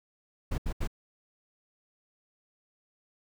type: noise bursts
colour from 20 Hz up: brown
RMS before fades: -29 dBFS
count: 3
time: 0.51-0.875 s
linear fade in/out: 10 ms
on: 71 ms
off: 76 ms
effects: none